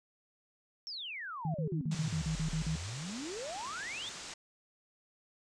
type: exponential two-way sweep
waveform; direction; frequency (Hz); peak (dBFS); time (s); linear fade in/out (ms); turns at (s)
sine; down then up; 5588 to 32.05 to 3683; -39; 0.87-4.09; 0; 2.48
type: tone bursts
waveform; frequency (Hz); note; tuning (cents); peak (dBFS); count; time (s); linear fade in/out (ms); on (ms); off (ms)
sine; 157.9; D#3; +26; -31; 10; 1.45-2.757; 2; 92; 43
type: low-pass noise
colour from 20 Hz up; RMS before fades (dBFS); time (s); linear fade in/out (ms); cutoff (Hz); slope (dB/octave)
white; -46; 1.91-4.34; 5; 7900; 48
effects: none